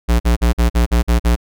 square tone bursts, 58.9 Hz, A#1, 19 cents sharp, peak -11 dBFS, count 8, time 0.08-1.362 s, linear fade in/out 20 ms, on 120 ms, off 46 ms, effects none

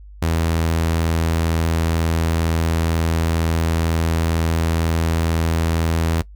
sawtooth tone, 82.1 Hz, E2, 6 cents flat, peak -13 dBFS, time 0.22-6.22 s, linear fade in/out 5 ms, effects noise-tail reverb RT60 0.1 s tail -20 dB re dry + added 50 Hz sine -37 dBFS peak until 6.35 s

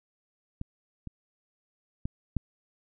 clicks, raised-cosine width 5 ms, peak -22 / -26 / -19 / -15 dBFS, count 4, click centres 0.614 / 1.073 / 2.055 / 2.367 s, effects none

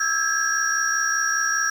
sine tone cluster, 1321 / 1609 / 1674 / 5680 Hz, E6 / G6 / G#6 / F8, +3 / +45 / +13 / +28 cents, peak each -26 / -25 / -25 / -25 dBFS, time 0-1.7 s, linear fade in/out 5 ms, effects 7-bit

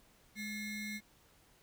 square ring-modulated tone, 970 Hz, B5, 31 cents flat, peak -37 dBFS, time 0.35-1.01 s, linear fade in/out 50 ms, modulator 1180 Hz, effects pink hiss -66 dBFS RMS until 1.62 s

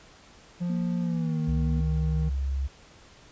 triangle tone with pitch glide, 175.5 to 156.35 Hz, F3 to D#3, +9 to +9 cents, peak -24 dBFS, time 0.6-2.3 s, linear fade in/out 20 ms, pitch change -200 cents, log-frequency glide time 1-1.4 s
sine tone with vibrato, 234.7 Hz, A#3, 12 cents sharp, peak -31 dBFS, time 0.69-1.81 s, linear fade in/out 10 ms, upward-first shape triangle, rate 6.5 Hz, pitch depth 9 cents each way
sine tone, 67.8 Hz, C#2, 38 cents flat, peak -25 dBFS, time 1.47-2.68 s, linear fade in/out 20 ms
effects pink hiss -53 dBFS RMS until 3.31 s + resampled to 16000 Hz

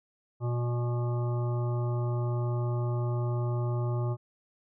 harmonic tone, 120.7 Hz, B2, 39 cents flat, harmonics 1 / 3 / 5 / 7 / 9 / 10, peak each -27 / -37 / -41 / -44 / -46 / -47 dBFS, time 0.4-4.17 s, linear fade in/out 50 ms, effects none

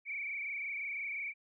sine tone with frequency modulation, 2276 Hz, C#7, 45 cents sharp, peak -36 dBFS, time 0.05-1.34 s, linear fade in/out 50 ms, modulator 25.8 Hz, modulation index 3.4, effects none

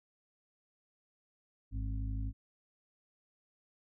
harmonic tone with a mistuned harmonic, 51.91 Hz, G#1, in tune, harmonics 1 / 2 / 4 / 5, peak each -35 / -39 / -51 / -47 dBFS, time 1.71-2.33 s, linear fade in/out 50 ms, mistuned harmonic 5, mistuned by +51 cents, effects none

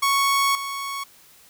sawtooth tone with level steps, 1108.7 Hz, C#6, in tune, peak -14 / -24 dBFS, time 0.02-1.04 s, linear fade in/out 10 ms, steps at 0.55 s, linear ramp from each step 2 ms, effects white hiss -52 dBFS RMS until 1.49 s

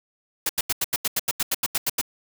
white noise bursts, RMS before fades -23 dBFS, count 14, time 0.46-2.014 s, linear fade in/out 5 ms, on 33 ms, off 84 ms, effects none

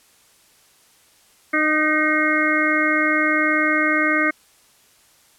harmonic tone with a mistuned harmonic, 306.9 Hz, D#4, 24 cents flat, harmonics 1 / 2 / 4 / 5 / 6 / 7, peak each -22 / -26 / -24 / -23 / -24 / -21 dBFS, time 1.53-4.31 s, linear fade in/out 10 ms, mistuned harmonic 6, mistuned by +39 cents, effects white hiss -55 dBFS RMS until 5.38 s + low-pass 12000 Hz 12 dB/octave

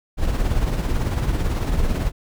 brown noise with tremolo, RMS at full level -18 dBFS, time 0.17-2.12 s, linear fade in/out 50 ms, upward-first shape triangle, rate 18 Hz, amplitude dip 55%, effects none

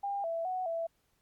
sine tone with pitch steps, 801 / 664 / 741 / 664 Hz, G5 / E5 / F#5 / E5, +37 / +12 / +2 / +12 cents, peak -31 dBFS, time 0.03-0.87 s, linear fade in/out 10 ms, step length 210 ms, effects pink hiss -74 dBFS RMS until 1.21 s + MP3 96 kbps

